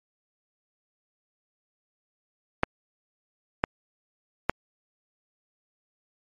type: clicks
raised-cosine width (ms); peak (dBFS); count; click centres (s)
0.5; -5; 3; 2.634 / 3.639 / 4.496
effects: MP3 64 kbps